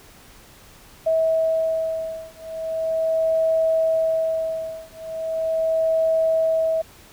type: beating tone pair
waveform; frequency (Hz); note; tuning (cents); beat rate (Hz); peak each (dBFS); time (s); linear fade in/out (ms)
sine; 646 / 646.39; E5 / E5; -35 / -34; 0.39; -22; 1.06-6.82; 10
effects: pink hiss -48 dBFS RMS until 7.12 s